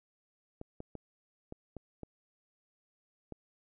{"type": "clicks", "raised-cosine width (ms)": 2, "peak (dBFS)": -29, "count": 7, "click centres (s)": [0.614, 0.804, 0.953, 1.524, 1.767, 2.033, 3.323], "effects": []}